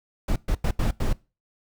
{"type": "noise bursts at uneven times", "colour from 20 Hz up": "brown", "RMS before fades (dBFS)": -22, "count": 5, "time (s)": [[0.28, 0.36], [0.48, 0.55], [0.64, 0.71], [0.79, 0.91], [1, 1.13]], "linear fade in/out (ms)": 5, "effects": ["noise-tail reverb RT60 0.3 s tail -22 dB re dry"]}